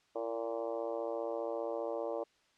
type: harmonic tone with a mistuned harmonic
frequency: 115 Hz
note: A#2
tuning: 23 cents flat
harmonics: 3 / 4 / 5 / 6 / 7 / 8 / 9 / 10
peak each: -43 / -39 / -38 / -46 / -47 / -51 / -51 / -55 dBFS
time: 0.15-2.24 s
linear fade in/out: 10 ms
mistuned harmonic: 3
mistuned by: -38 cents
effects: white hiss -70 dBFS RMS until 2.57 s + low-pass 5000 Hz 12 dB/octave